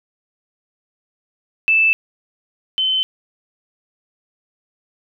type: tone pair in turn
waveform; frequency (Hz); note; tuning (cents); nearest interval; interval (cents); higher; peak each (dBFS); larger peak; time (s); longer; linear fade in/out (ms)
sine; 2637 / 3063; E7 / G7; 0 / -41; minor third; 259; second; -11 / -15; first; 1.68-1.93 / 2.78-3.03; neither; 0
effects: none